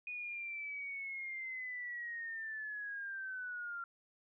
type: linear sweep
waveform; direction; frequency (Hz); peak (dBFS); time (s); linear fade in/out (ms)
sine; down; 2478 to 1376; -40; 0.07-3.84; 2
effects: none